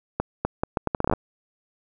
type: accelerating click train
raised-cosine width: 1 ms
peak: -8 dBFS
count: 13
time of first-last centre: 0.2-1.136 s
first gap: 250 ms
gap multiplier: 0.74
effects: none